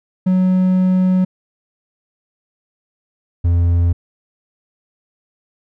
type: tone pair in turn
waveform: triangle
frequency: 185 / 86.01 Hz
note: F#3 / F2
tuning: 0 / -26 cents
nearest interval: octave + minor second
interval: 1326 cents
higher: first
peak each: -9 dBFS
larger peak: neither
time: 0.26-1.25 / 3.44-3.93 s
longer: first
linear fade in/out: 10 ms
effects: none